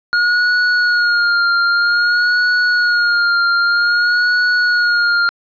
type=tone with vibrato; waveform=square; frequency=1430 Hz; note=F6; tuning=41 cents sharp; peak=-12 dBFS; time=0.13-5.29 s; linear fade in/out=0 ms; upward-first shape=sine; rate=0.52 Hz; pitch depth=44 cents each way; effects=resampled to 11025 Hz + 9-bit